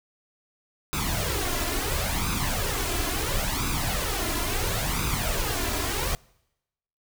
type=noise with flanger; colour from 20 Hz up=pink; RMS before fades=-27 dBFS; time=0.93-6.15 s; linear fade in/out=0 ms; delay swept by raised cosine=0.8 to 3 ms; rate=0.73 Hz; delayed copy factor=+0.65; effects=noise-tail reverb RT60 0.9 s tail -26 dB re dry